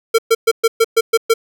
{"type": "tone bursts", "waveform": "square", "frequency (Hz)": 454.1, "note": "A#4", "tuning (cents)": -45, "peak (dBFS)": -9, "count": 8, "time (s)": [0.14, 1.34], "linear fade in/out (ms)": 10, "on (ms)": 45, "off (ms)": 120, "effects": []}